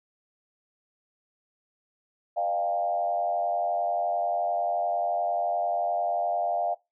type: tone with frequency modulation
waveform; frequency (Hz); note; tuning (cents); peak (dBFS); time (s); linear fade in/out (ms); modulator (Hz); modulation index
sine; 698.5; F5; 0; -24; 2.36-6.75; 20; 91.4; 0.96
effects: noise-tail reverb RT60 0.2 s tail -20 dB re dry